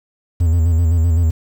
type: tone with vibrato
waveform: triangle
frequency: 83.3 Hz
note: E2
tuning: 19 cents sharp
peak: -9 dBFS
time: 0.4-1.31 s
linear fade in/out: 10 ms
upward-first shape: square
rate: 7.8 Hz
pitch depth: 61 cents each way
effects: 7-bit